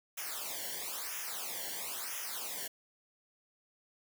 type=noise with flanger; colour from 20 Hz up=white; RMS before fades=-40 dBFS; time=0.17-2.68 s; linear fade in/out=10 ms; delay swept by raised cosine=0.23 to 0.81 ms; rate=1 Hz; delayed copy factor=-1; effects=none